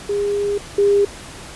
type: tone pair in turn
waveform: sine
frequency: 406.7 / 403.7 Hz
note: G#4 / G#4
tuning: -36 / -49 cents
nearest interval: unison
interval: 13 cents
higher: first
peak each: -17 / -11 dBFS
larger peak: second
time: 0.09-0.58 / 0.78-1.05 s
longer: first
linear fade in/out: 5 ms
effects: pink hiss -36 dBFS RMS until 1.55 s + resampled to 24000 Hz